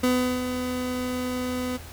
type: tone with ADSR envelope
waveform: 30% pulse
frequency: 251.1 Hz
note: B3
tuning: 29 cents sharp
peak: -16 dBFS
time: 0.03-1.78 s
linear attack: 8 ms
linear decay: 370 ms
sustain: -8 dB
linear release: 22 ms
effects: added 81 Hz sine -41 dBFS peak until 1.92 s + pink hiss -44 dBFS RMS until 1.92 s